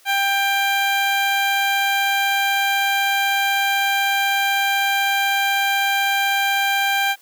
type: tone with notch filter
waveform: 15% pulse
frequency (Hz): 792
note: G5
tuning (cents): +18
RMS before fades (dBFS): -19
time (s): 0.05-7.16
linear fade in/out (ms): 50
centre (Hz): 8200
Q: 2
effects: white hiss -52 dBFS RMS until 7.21 s + high-pass 400 Hz 12 dB/octave